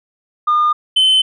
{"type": "tone pair in turn", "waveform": "sine", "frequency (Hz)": [1214, 3059], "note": ["D#6", "G7"], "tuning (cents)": [-43, -43], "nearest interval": "octave + major third", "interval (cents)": 1600, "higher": "second", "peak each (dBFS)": [-9, -6], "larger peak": "second", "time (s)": [[0.47, 0.73], [0.96, 1.22]], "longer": "neither", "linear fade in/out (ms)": 10, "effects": ["tanh soft clip ceiling -8 dBFS"]}